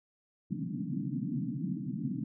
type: band-pass noise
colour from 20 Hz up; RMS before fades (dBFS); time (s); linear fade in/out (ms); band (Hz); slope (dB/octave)
pink; -35; 0.5-2.24; 10; 130 to 300; 96
effects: none